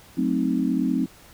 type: chord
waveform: sine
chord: F# diminished seventh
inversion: none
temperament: equal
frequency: 185 / 220 / 261.6 / 311.1 Hz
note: F#3 / A3 / C4 / Eb4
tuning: 0 / 0 / 0 / 0 cents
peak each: -27 / -27 / -23 / -27 dBFS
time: 0.17-1.06 s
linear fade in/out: 10 ms
effects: pink hiss -50 dBFS RMS until 1.33 s